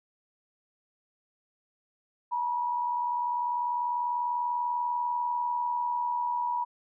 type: tone pair together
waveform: sine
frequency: 887 / 967.2 Hz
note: A5 / B5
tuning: +14 / -36 cents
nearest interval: minor second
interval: 150 cents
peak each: -37 / -27 dBFS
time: 2.31-6.65 s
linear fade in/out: 20 ms
effects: none